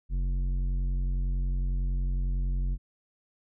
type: tone with tanh clipping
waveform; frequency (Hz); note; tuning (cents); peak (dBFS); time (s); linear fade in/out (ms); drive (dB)
sine; 45.47; F#1; -29; -27; 0.09-2.78; 50; 10
effects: none